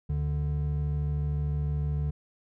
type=tone pair together; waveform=triangle; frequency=73.42 / 146.83 Hz; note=D2 / D3; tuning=0 / 0 cents; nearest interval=octave; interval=1200 cents; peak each=-27 dBFS; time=0.09-2.11 s; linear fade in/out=10 ms; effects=none